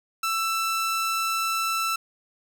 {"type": "tone", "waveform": "sawtooth", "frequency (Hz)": 1328, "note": "E6", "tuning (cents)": 12, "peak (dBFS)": -20, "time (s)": [0.23, 1.96], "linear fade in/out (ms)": 5, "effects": []}